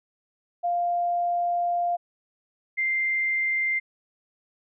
sine tone pair in turn, 698.5 / 2093 Hz, F5 / C7, 0 / 0 cents, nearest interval octave + perfect fifth, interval 1900 cents, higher second, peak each -22 dBFS, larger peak neither, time 0.63-1.97 / 2.77-3.8 s, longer first, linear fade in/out 20 ms, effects none

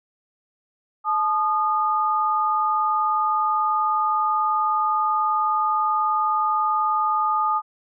sine tone pair together, 863.7 / 1225 Hz, A5 / D#6, -32 / -27 cents, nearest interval tritone, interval 605 cents, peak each -23 / -20 dBFS, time 1.04-7.62 s, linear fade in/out 50 ms, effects none

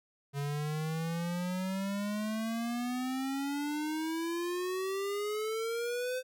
square exponential sweep, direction up, 140 to 516 Hz, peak -33 dBFS, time 0.33-6.23 s, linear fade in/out 50 ms, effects none

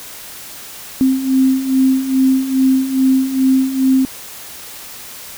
sine beating tone pair, 261.6 / 264 Hz, C4 / C4, 0 / +16 cents, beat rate 2.4 Hz, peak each -17 / -12 dBFS, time 1.01-4.05 s, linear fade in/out 0 ms, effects white hiss -33 dBFS RMS until 5.37 s

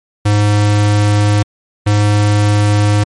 square tone pair in turn, 103.83 / 103.83 Hz, G#2 / G#2, 0 / 0 cents, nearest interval unison, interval 0 cents, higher neither, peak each -9 dBFS, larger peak neither, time 0.25-1.43 / 1.86-3.04 s, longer neither, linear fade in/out 10 ms, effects MP3 48 kbps

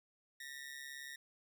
sawtooth ring-modulated tone, 1864.7 Hz, A#6, in tune, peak -40 dBFS, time 0.4-1.16 s, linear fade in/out 5 ms, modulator 68.9 Hz, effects none

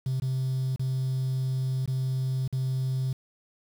triangle tone with dropouts, 130.81 Hz, C3, in tune, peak -22 dBFS, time 0.06-3.13 s, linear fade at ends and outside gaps 5 ms, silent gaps 0.2-0.22 / 0.761-0.794 / 1.859-1.876 / 2.478-2.526 s, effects tanh soft clip ceiling -21 dBFS + 8-bit

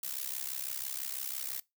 blue noise with amplitude modulation, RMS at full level -34 dBFS, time 0.03-1.6 s, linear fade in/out 5 ms, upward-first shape sine, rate 66 Hz, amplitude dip 90%, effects noise-tail reverb RT60 0.2 s tail -22 dB re dry

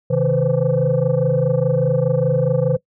sine tone cluster, 131.4 / 158.3 / 496.1 / 521 Hz, C3 / D#3 / B4 / C5, +8 / +30 / +8 / -7 cents, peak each -19 dBFS, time 0.1-2.77 s, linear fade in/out 10 ms, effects noise-tail reverb RT60 0.1 s tail -21 dB re dry + tanh soft clip ceiling -8 dBFS

